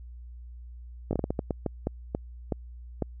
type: slowing click train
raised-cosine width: 2 ms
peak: -14 dBFS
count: 13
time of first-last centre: 1.11-3.023 s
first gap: 20 ms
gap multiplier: 1.34
effects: added 60 Hz sine -41 dBFS peak until 3.2 s